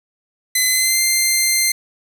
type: tone with pitch glide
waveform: 10% pulse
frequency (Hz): 2031 to 2089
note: B6 to C7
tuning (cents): +48 to -3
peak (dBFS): -5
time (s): 0.55-1.72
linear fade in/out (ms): 5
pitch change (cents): +49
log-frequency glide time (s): 0.67-1.01
effects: none